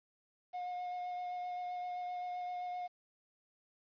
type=tone with vibrato; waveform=triangle; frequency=719 Hz; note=F#5; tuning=50 cents flat; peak=-36 dBFS; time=0.53-2.88 s; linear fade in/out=20 ms; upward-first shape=triangle; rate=7.7 Hz; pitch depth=13 cents each way; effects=resampled to 11025 Hz + 11-bit